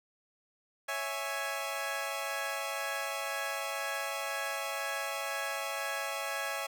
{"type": "chord", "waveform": "15% pulse", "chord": "C# minor", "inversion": "none", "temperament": "equal", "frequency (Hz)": [554.4, 659.3, 830.6], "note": ["C#5", "E5", "G#5"], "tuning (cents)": [0, 0, 0], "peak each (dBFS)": -32, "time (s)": [0.88, 6.67], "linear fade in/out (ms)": 10, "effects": []}